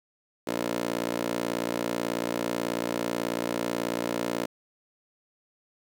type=tone with high-pass filter; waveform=15% pulse; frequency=58.27 Hz; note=A#1; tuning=in tune; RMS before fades=-30 dBFS; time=0.47-4.46 s; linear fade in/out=5 ms; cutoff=360 Hz; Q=2.6; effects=9-bit